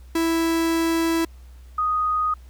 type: tone pair in turn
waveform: 45% pulse / sine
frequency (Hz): 329.6 / 1244.4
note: E4 / D#6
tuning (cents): 0 / 0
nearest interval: octave + major seventh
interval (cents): 2300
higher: second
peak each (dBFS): -19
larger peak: neither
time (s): 0.15-1.25 / 1.78-2.34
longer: first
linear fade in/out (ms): 5
effects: added 62 Hz sine -41 dBFS peak until 2.49 s + pink hiss -58 dBFS RMS until 2.49 s